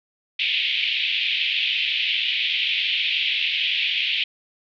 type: band-pass noise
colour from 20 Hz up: white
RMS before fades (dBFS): -23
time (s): 0.39-4.24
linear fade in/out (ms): 5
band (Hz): 2300 to 3500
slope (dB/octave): 48
effects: none